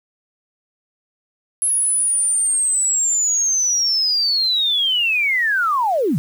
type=linear sweep; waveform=sine; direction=down; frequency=10700 to 124.7 Hz; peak=-15 dBFS; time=1.62-6.18 s; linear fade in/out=0 ms; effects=7-bit